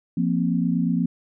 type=chord; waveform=sine; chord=F suspended fourth; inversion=none; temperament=equal with one note detuned; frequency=173.21 / 233.1 / 261.6 Hz; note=F3 / Bb3 / C4; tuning=-14 / 0 / 0 cents; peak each=-22 / -24 / -25 dBFS; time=0.17-1.06 s; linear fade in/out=5 ms; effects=none